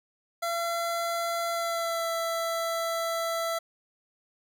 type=tone with pitch glide; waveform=25% pulse; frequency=679 to 665 Hz; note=F5 to E5; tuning=-49 to +15 cents; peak=-24 dBFS; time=0.42-3.59 s; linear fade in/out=10 ms; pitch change=-36 cents; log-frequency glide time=1.5-2.1 s; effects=none